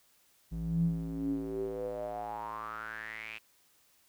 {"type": "tone with band-pass filter sweep", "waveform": "square", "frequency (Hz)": 55.2, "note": "A1", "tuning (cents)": 6, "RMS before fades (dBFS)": -36, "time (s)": [0.51, 3.39], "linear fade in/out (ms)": 20, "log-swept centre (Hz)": [120, 2600], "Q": 7.9, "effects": ["white hiss -67 dBFS RMS until 4.08 s"]}